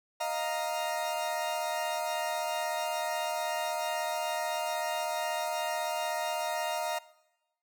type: chord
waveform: 40% pulse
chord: Eb suspended second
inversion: none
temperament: equal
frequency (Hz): 622.3 / 698.5 / 932.3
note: Eb5 / F5 / Bb5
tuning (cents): 0 / 0 / 0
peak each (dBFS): -34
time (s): 0.2-6.99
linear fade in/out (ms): 10
effects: noise-tail reverb RT60 1.0 s tail -20 dB re dry